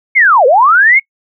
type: linear two-way sweep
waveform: sine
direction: down then up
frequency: 2230 to 467.4 to 2230 Hz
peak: -4 dBFS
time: 0.15-1 s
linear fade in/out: 20 ms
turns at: 0.46 s
effects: noise-tail reverb RT60 0.1 s tail -25 dB re dry